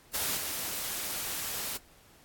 white noise with level steps, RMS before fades -31 / -35 dBFS, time 0.13-1.78 s, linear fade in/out 20 ms, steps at 0.37 s, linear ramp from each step 2 ms, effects pink hiss -59 dBFS RMS until 2.24 s + AAC 64 kbps

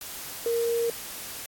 sine tone in noise, 466.2 Hz, A#4, in tune, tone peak -23 dBFS, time 0.46-0.9 s, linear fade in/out 2 ms, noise white, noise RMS -38 dBFS, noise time 0.01-1.46 s, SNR +12 dB, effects AAC 64 kbps

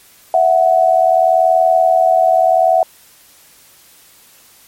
sine tone pair together, 659.3 / 740 Hz, E5 / F#5, 0 / 0 cents, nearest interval major second, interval 200 cents, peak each -11 dBFS, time 0.34-2.83 s, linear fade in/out 2 ms, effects white hiss -46 dBFS RMS until 4.67 s + MP3 64 kbps

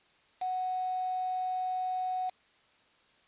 sine tone with quantisation, 740 Hz, F#5, in tune, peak -30 dBFS, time 0.41-2.3 s, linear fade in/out 10 ms, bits 7, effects white hiss -65 dBFS RMS until 3.27 s + resampled to 8000 Hz

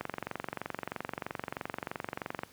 click train, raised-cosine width 0.5 ms, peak -19 dBFS, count 57, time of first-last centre 0.01-2.434 s, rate 23.1 Hz, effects pink hiss -57 dBFS RMS until 2.52 s + high-pass 100 Hz 12 dB/octave

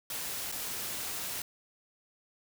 white noise with dropouts, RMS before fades -37 dBFS, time 0.1-1.42 s, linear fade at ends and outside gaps 2 ms, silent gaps 0.517-0.523 s, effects none

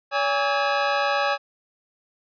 25% pulse tone cluster, 569 / 820 / 1287 Hz, C#5 / G#5 / E6, +45 / -22 / -42 cents, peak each -20 / -20 / -24 dBFS, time 0.11-1.38 s, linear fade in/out 50 ms, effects resampled to 11025 Hz

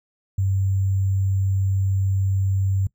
sine tone with sample-and-hold, 96.5 Hz, G2, 27 cents flat, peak -18 dBFS, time 0.38-2.87 s, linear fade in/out 5 ms, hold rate 7350 Hz, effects noise-tail reverb RT60 0.1 s tail -21 dB re dry

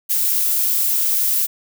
violet noise, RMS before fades -18 dBFS, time 0.09-1.47 s, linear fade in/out 20 ms, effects none

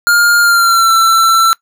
square tone with pitch glide, 1410 to 1340.9 Hz, F6 to E6, +16 to +29 cents, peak -7 dBFS, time 0.07-1.53 s, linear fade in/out 0 ms, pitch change -87 cents, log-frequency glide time 0.41-0.91 s, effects noise-tail reverb RT60 0.1 s tail -21 dB re dry

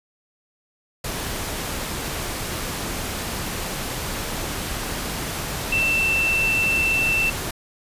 sine tone in noise, 2674 Hz, E7, 24 cents sharp, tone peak -18 dBFS, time 5.72-7.3 s, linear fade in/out 5 ms, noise pink, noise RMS -28 dBFS, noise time 1.04-7.51 s, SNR +7 dB, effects resampled to 32000 Hz

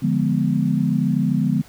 sine chord, D diminished seventh, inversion none, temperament equal, 146.83 / 174.61 / 207.7 / 246.9 Hz, D3 / F3 / Ab3 / Cb4, 0 / 0 / 0 / 0 cents, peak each -22 dBFS, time 0.02-1.62 s, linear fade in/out 10 ms, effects pink hiss -48 dBFS RMS until 1.68 s

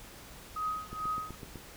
sine tone with tremolo, 1258 Hz, D#6, 19 cents sharp, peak -29 dBFS, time 0.56-1.35 s, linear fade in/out 5 ms, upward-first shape triangle, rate 2.3 Hz, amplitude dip 100%
click train, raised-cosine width 3 ms, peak -30 dBFS, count 6, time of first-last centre 0.93-1.557 s, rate 7.97 Hz
effects added 50 Hz sine -59 dBFS peak until 1.76 s + pink hiss -50 dBFS RMS until 1.76 s

